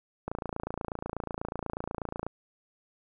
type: click train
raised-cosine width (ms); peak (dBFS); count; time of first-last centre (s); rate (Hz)
1; -19; 57; 0.28-2.266; 28.2
effects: none